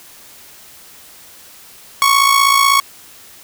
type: tone with amplitude modulation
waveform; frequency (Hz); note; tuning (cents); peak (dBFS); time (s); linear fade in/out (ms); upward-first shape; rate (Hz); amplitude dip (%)
sawtooth; 1108.7; C#6; 0; -3; 2.02-2.8; 0; sine; 56.1; 60
effects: white hiss -41 dBFS RMS until 3.43 s